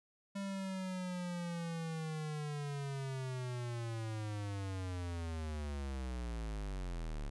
square linear sweep, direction down, 198.8 to 34.65 Hz, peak -39 dBFS, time 0.35-7.3 s, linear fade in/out 10 ms, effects resampled to 24000 Hz

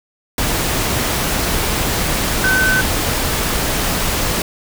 sine tone in noise, 1523 Hz, F#6, 50 cents sharp, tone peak -13 dBFS, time 2.44-2.81 s, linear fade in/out 2 ms, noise pink, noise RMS -18 dBFS, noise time 0.38-4.42 s, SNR +2 dB, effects none

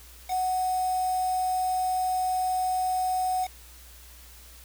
sine tone with quantisation, 740 Hz, F#5, in tune, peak -24 dBFS, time 0.28-3.48 s, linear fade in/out 50 ms, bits 6, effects added 60 Hz sine -49 dBFS peak until 4.64 s + white hiss -51 dBFS RMS until 4.64 s

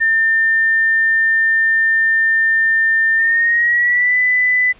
sine tone with pitch glide, 1800 to 1997.2 Hz, A6 to B6, +39 to +19 cents, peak -11 dBFS, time 0-4.73 s, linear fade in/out 20 ms, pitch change +180 cents, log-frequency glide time 3.16-4.17 s, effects pink hiss -47 dBFS RMS until 4.79 s + resampled to 8000 Hz

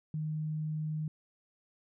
sine tone, 154.6 Hz, D#3, 11 cents flat, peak -32 dBFS, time 0.14-1.08 s, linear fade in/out 2 ms, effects none

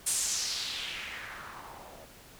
blue noise with low-pass filter sweep, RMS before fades -36 dBFS, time 0.06-2.06 s, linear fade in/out 10 ms, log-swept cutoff 9400 to 570 Hz, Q 2.6, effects pink hiss -53 dBFS RMS until 2.39 s

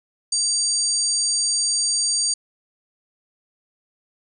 sine tone cluster, 4676 / 6710 / 8720 Hz, D8 / G#8 / C#9, -8 / +17 / -29 cents, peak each -23 dBFS, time 0.32-2.34 s, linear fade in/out 5 ms, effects none

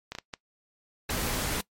clicks, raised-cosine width 0.2 ms, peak -18 dBFS, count 4, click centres 0.12 / 0.151 / 0.186 / 0.338 s
pink noise, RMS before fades -30 dBFS, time 1.09-1.61 s, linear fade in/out 5 ms
effects noise-tail reverb RT60 0.1 s tail -21 dB re dry + MP3 64 kbps

